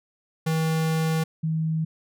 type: tone pair in turn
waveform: square / sine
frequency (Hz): 160.2 / 159.53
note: E3 / D#3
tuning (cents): -49 / +44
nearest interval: unison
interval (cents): 7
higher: first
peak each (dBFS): -22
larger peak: neither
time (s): 0.46-1.24 / 1.43-1.85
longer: first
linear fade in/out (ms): 10
effects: none